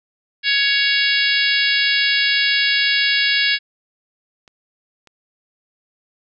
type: harmonic tone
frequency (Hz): 558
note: C#5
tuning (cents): +11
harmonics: 3 / 4 / 5 / 6 / 7 / 8 / 9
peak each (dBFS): -20 / -21 / -22 / -23 / -23 / -24 / -25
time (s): 0.43-3.59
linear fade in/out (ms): 50
type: clicks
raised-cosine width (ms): 0.2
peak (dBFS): -29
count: 4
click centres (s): 2.815 / 3.538 / 4.478 / 5.073
effects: none